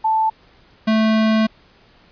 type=tone pair in turn; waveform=sine / square; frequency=880 / 219.4 Hz; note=A5 / A3; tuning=0 / -5 cents; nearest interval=2 octaves; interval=2405 cents; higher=first; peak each=-14 dBFS; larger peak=neither; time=0.04-0.3 / 0.87-1.47 s; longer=second; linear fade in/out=10 ms; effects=pink hiss -52 dBFS RMS until 2.11 s + resampled to 11025 Hz